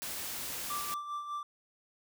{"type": "noise", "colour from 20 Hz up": "white", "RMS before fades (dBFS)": -39, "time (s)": [0.02, 0.94], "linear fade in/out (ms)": 0}
{"type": "tone with tremolo", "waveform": "triangle", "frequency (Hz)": 1174.7, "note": "D6", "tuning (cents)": 0, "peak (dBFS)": -32, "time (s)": [0.7, 1.43], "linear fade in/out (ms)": 2, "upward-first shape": "sine", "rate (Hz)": 5, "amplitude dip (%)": 55}
{"effects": []}